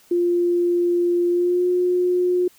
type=tone with pitch glide; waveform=sine; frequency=349.2 to 359.2 Hz; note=F4 to F4; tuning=0 to +49 cents; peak=-16 dBFS; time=0.11-2.48 s; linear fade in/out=5 ms; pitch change=+49 cents; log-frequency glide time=1.3-1.66 s; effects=white hiss -54 dBFS RMS until 2.58 s